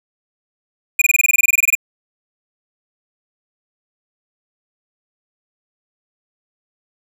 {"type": "tone bursts", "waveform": "square", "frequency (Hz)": 2441, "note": "D#7", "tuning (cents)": -34, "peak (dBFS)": -10, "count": 16, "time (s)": [0.99, 1.752], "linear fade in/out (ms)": 5, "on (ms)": 27, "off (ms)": 22, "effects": []}